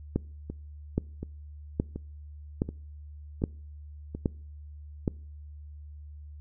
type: two click trains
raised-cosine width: 3 ms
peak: -12 / -22 dBFS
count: 7 / 6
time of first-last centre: 0.16-5.078 / 0.5-4.15 s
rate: 1.22 / 1.37 Hz
effects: noise-tail reverb RT60 0.5 s tail -25 dB re dry + added 74 Hz sine -42 dBFS peak until 6.4 s